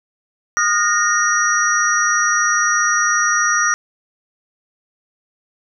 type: tone cluster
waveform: sine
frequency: 1231 / 1423 / 1848 / 5800 Hz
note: D#6 / F6 / A#6 / F#8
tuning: -19 / +32 / -16 / -35 cents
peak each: -19 dBFS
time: 0.57-3.74 s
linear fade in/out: 0 ms
effects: none